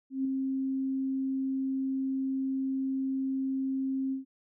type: tone with ADSR envelope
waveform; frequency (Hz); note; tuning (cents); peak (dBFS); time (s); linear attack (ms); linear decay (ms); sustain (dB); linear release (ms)
sine; 266.6; C4; +33; -25; 0.1-4.25; 150; 3; -3; 130
effects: none